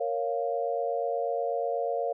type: chord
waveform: sine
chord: Bb minor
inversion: none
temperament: equal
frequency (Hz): 466.2 / 554.4 / 698.5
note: Bb4 / Db5 / F5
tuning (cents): 0 / 0 / 0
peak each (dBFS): -31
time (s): 0-2.13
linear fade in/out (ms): 10
effects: none